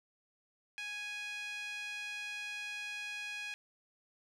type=tone with band-pass filter; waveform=5% pulse; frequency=830 Hz; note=G#5; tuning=1 cent flat; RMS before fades=-42 dBFS; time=0.78-3.54 s; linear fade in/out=0 ms; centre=2200 Hz; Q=3.7; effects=none